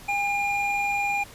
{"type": "tone pair together", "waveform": "triangle", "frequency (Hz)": [810, 2410], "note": ["G#5", "D7"], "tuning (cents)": [-43, 44], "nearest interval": "octave + perfect fifth", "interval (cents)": 1887, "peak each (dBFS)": [-24, -24], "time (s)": [0.08, 1.24], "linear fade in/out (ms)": 10, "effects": ["pink hiss -46 dBFS RMS until 1.34 s", "resampled to 32000 Hz"]}